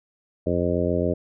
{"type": "harmonic tone", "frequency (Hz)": 87.5, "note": "F2", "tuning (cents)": 4, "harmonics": [1, 2, 3, 4, 5, 6, 7], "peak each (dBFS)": [-28, -28, -28, -28, -28, -28, -28], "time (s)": [0.46, 1.14], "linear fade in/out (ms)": 10, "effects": []}